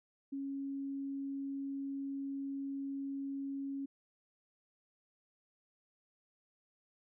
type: tone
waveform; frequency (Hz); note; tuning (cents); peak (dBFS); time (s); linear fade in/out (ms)
sine; 275.5; C#4; -11; -37; 0.32-3.86; 10
effects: none